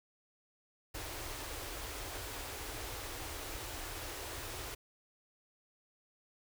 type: band-stop noise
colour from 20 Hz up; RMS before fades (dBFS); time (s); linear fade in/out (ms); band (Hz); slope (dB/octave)
pink; -43; 0.94-4.75; 10; 120 to 280; 48
effects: none